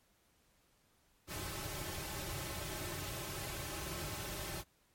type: noise with comb filter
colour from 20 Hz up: pink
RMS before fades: -42 dBFS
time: 1.27-4.64 s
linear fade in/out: 50 ms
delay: 4.2 ms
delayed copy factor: -0.75
effects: pink hiss -72 dBFS RMS until 4.94 s + MP3 64 kbps